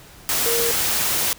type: tone in noise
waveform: sine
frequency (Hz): 466.2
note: A#4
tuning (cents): 0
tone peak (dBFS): -22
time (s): 0.46-0.71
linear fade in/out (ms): 0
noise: white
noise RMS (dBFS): -21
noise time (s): 0.29-1.33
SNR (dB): -4
effects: pink hiss -45 dBFS RMS until 1.38 s